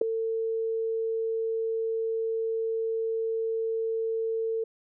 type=tone with ADSR envelope; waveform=sine; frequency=450 Hz; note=A4; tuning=39 cents sharp; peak=-15 dBFS; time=0.01-4.64 s; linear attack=6 ms; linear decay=3 ms; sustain=-11 dB; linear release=6 ms; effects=none